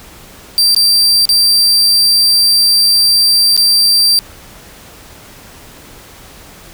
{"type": "tone with dropouts", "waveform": "40% pulse", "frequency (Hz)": 4699, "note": "D8", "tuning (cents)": 0, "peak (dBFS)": -6, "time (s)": [0.58, 4.19], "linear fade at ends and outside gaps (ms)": 0, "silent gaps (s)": [[0.747, 0.764], [1.254, 1.291], [3.565, 3.576]], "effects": ["pink hiss -37 dBFS RMS until 6.73 s"]}